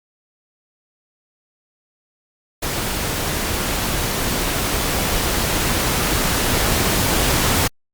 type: noise with level ramp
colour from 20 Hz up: pink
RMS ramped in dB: -23 to -17 dBFS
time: 2.62-7.68 s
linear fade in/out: 10 ms
effects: Opus 48 kbps